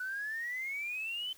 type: exponential sweep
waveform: sine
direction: up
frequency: 1480 to 3084 Hz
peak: -34 dBFS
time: 0-1.33 s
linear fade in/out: 5 ms
effects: tanh soft clip ceiling -30 dBFS + white hiss -59 dBFS RMS until 1.37 s

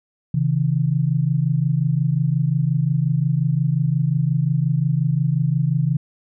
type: tone pair together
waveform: sine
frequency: 134 / 159.64 Hz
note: C3 / D#3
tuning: +42 / +45 cents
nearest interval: minor third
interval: 303 cents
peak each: -19 dBFS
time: 0.34-5.97 s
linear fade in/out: 5 ms
effects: none

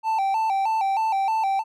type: tone with vibrato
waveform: triangle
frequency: 830.6 Hz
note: G#5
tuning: in tune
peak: -18 dBFS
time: 0.03-1.64 s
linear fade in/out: 50 ms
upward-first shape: square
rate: 3.2 Hz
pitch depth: 110 cents each way
effects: none

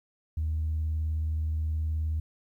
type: tone with vibrato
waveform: sine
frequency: 78.4 Hz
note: D#2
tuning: 14 cents sharp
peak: -25 dBFS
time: 0.37-2.2 s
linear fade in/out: 5 ms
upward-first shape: square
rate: 19 Hz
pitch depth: 15 cents each way
effects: tanh soft clip ceiling -23 dBFS + 11-bit

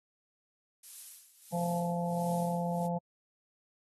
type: noise with tremolo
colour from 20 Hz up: violet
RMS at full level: -43 dBFS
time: 0.83-2.87 s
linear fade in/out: 5 ms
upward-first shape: sine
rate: 1.5 Hz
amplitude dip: 80%
type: harmonic tone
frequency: 172.9 Hz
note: F3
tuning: 17 cents flat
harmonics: 1 / 3 / 4 / 5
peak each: -32 / -37 / -38 / -39 dBFS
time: 1.52-2.99 s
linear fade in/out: 20 ms
effects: AAC 32 kbps

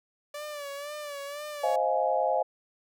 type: tone with vibrato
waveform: sawtooth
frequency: 580 Hz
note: D5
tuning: 22 cents flat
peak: -32 dBFS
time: 0.34-1.76 s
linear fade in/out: 5 ms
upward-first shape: sine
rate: 2 Hz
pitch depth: 62 cents each way
type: chord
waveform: sine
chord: F minor seventh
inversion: second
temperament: just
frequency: 523.8 / 628.6 / 698.5 / 838.1 Hz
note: C5 / Eb5 / F5 / Ab5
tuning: +2 / +18 / 0 / +16 cents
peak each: -29 dBFS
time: 1.63-2.43 s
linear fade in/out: 10 ms
effects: none

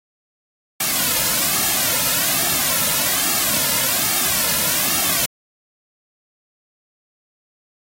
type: noise with flanger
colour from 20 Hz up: white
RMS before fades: -19 dBFS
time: 0.8-5.26 s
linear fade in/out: 5 ms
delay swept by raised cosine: 2 to 2.63 ms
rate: 1.2 Hz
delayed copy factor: -0.7
effects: AAC 48 kbps

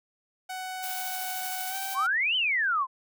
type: tone with pitch glide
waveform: sawtooth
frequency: 746 to 773.2 Hz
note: F#5 to G5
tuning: +14 to -24 cents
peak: -30 dBFS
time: 0.49-2.07 s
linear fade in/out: 10 ms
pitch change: +62 cents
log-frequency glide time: 1.69-1.76 s
type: noise with tremolo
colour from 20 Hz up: blue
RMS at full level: -35 dBFS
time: 0.82-1.96 s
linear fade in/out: 20 ms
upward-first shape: sine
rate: 13 Hz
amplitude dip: 25%
type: exponential two-way sweep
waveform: sine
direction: up then down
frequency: 1000 to 3117 to 1000 Hz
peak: -23 dBFS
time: 1.94-2.87 s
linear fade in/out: 50 ms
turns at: 2.36 s
effects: none

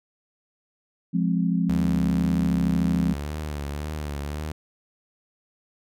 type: chord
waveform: sine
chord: F minor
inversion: none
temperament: equal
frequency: 174.61 / 207.7 / 261.6 Hz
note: F3 / Ab3 / C4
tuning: 0 / 0 / 0 cents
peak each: -22 / -26 / -27 dBFS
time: 1.13-3.14 s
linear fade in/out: 20 ms
type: tone with vibrato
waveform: sawtooth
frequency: 74 Hz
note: D2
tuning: 14 cents sharp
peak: -25 dBFS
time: 1.69-4.52 s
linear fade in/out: 5 ms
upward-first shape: triangle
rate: 1.9 Hz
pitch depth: 83 cents each way
effects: none

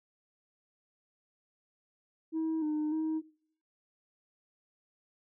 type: tone with pitch steps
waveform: sine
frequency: 320.5 / 304.4 / 315.8 Hz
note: E4 / D#4 / D#4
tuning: -49 / -38 / +26 cents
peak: -27 dBFS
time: 2.32-3.22 s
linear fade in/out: 50 ms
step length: 300 ms
effects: noise-tail reverb RT60 0.6 s tail -20 dB re dry + tanh soft clip ceiling -28 dBFS

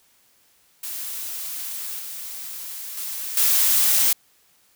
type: noise with level steps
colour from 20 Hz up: blue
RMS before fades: -31 / -34 / -30 / -18 dBFS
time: 0.83-4.13 s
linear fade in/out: 5 ms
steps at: 1.99 / 2.97 / 3.37 s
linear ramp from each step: 2 ms
effects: white hiss -60 dBFS RMS until 4.75 s

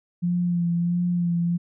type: tone with vibrato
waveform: sine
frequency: 173.7 Hz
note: F3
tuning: 9 cents flat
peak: -20 dBFS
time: 0.22-1.58 s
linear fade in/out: 20 ms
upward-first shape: sine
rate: 1.5 Hz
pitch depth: 28 cents each way
effects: none

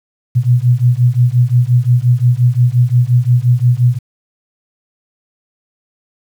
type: beating tone pair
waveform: sine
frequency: 120 / 125.7 Hz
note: B2 / B2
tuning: -49 / +31 cents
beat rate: 5.7 Hz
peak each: -11 dBFS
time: 0.35-3.99 s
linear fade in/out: 20 ms
effects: 7-bit

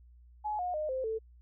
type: tone with pitch steps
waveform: sine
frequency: 846 / 719.7 / 612.2 / 520.8 / 443 Hz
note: G#5 / F#5 / D#5 / C5 / A4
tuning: +32 / -48 / -28 / -8 / +12 cents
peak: -31 dBFS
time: 0.44-1.19 s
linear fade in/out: 20 ms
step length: 150 ms
effects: added 60 Hz sine -54 dBFS peak until 1.41 s

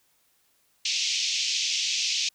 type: band-pass noise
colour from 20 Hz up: white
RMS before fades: -27 dBFS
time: 0.85-2.29 s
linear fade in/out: 5 ms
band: 2400 to 6300 Hz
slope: 48 dB/octave
effects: white hiss -67 dBFS RMS until 2.34 s

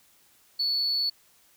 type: tone with amplitude modulation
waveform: sine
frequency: 4435 Hz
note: C#8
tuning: in tune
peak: -21 dBFS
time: 0.59-1.1 s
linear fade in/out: 10 ms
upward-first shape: sine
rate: 145 Hz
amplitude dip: 30%
effects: tanh soft clip ceiling -20 dBFS + white hiss -61 dBFS RMS until 1.56 s

